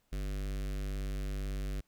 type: tone with notch filter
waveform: square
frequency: 49 Hz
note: G1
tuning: in tune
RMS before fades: -36 dBFS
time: 0.12-1.81 s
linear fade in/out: 10 ms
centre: 900 Hz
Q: 1.2
effects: pink hiss -75 dBFS RMS until 1.87 s